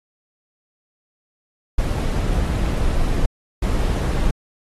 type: noise bursts at uneven times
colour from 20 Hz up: brown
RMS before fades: -19 dBFS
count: 2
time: 1.78-3.26 / 3.62-4.31 s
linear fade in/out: 5 ms
effects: AAC 32 kbps